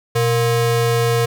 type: ring-modulated tone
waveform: square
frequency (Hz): 293.7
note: D4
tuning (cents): 0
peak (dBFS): -12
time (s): 0.15-1.26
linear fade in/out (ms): 10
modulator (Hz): 172
effects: none